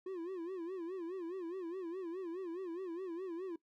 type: tone with vibrato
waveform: triangle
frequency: 355.2 Hz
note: F4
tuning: 29 cents sharp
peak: -37 dBFS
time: 0.06-3.56 s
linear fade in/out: 5 ms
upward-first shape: sine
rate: 4.8 Hz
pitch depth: 140 cents each way
effects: noise-tail reverb RT60 0.1 s tail -19 dB re dry